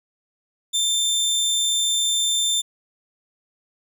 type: tone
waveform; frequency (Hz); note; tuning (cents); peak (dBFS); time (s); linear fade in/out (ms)
25% pulse; 3573; A7; +26; -15; 0.73-2.62; 20
effects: none